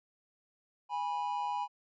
triangle tone pair together, 823.6 / 980 Hz, G#5 / B5, -15 / -14 cents, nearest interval minor third, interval 301 cents, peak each -33 / -33 dBFS, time 0.89-1.68 s, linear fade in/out 50 ms, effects resampled to 16000 Hz

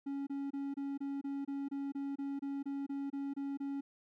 triangle tone bursts, 278.2 Hz, C#4, 6 cents sharp, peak -34 dBFS, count 16, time 0.06-3.81 s, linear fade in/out 10 ms, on 210 ms, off 26 ms, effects none

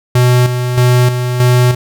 square tone with tremolo, 124.1 Hz, B2, 9 cents sharp, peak -7 dBFS, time 0.15-1.75 s, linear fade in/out 5 ms, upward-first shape square, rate 1.6 Hz, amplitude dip 55%, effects none

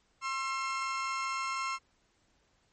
30% pulse tone pair together, 1066.4 / 1344 Hz, C6 / E6, +33 / +33 cents, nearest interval major third, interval 400 cents, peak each -31 / -34 dBFS, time 0.21-1.79 s, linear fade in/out 50 ms, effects pink hiss -71 dBFS RMS until 2.72 s + MP3 32 kbps

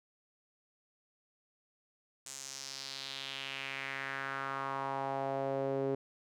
sawtooth tone with band-pass filter sweep, 136.1 Hz, C#3, 31 cents flat, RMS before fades -38 dBFS, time 2.26-5.95 s, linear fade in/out 5 ms, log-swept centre 7500 to 410 Hz, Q 2.8, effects none

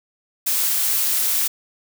blue noise, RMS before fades -20 dBFS, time 0.46-1.48 s, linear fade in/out 10 ms, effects none

